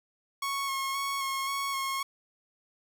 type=tone with vibrato; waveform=sawtooth; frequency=1095 Hz; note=C#6; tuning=22 cents flat; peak=-26 dBFS; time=0.42-2.03 s; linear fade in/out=5 ms; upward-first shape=square; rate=1.9 Hz; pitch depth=18 cents each way; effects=none